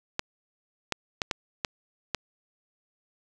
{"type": "clicks", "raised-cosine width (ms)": 0.2, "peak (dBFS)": -9, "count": 6, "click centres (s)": [0.194, 0.923, 1.218, 1.312, 1.648, 2.147], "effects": []}